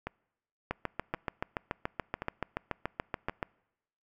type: two click trains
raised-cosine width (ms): 0.5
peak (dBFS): -20 / -16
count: 4 / 20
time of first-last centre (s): 0.07-3.296 / 0.71-3.428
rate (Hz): 0.93 / 6.99
effects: noise-tail reverb RT60 0.9 s tail -26 dB re dry